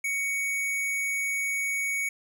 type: tone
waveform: square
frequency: 2235 Hz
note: C#7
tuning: 14 cents sharp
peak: -27 dBFS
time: 0.04-2.09 s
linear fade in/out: 5 ms
effects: none